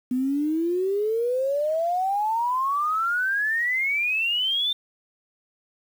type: exponential sweep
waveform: sine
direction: up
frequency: 246.9 to 3606 Hz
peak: -21 dBFS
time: 0.11-4.73 s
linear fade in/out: 5 ms
effects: 8-bit